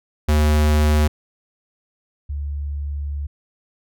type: tone pair in turn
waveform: square / sine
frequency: 75.6 / 71.9 Hz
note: D#2 / D2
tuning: -49 / -36 cents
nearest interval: minor second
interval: 87 cents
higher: first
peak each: -14 / -23 dBFS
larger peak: first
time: 0.28-1.08 / 2.29-3.27 s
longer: second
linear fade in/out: 10 ms
effects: none